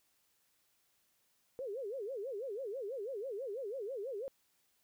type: tone with vibrato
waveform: sine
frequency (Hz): 466.2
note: A#4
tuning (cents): 0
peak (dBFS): -38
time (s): 1.59-4.28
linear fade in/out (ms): 0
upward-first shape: sine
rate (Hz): 6.1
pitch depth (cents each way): 300
effects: white hiss -75 dBFS RMS until 4.83 s